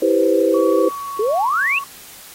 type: chord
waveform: sine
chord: C major seventh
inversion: first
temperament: just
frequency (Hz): 327 / 392.4 / 490.5 / 523.3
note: E4 / G4 / B4 / C5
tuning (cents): -14 / +2 / -12 / 0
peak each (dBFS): -18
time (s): 0.02-0.89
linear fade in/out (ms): 5
type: tone with pitch glide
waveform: sine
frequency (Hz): 1129 to 1114.7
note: C#6 to C#6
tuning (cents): +31 to +9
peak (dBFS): -25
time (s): 0.54-1.84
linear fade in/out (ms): 5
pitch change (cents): -22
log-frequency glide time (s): 0.88-1.18
type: exponential sweep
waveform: sine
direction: up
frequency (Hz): 396 to 2809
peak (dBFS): -15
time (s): 1.19-1.79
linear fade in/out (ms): 5
effects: white hiss -40 dBFS RMS until 2.34 s + AAC 48 kbps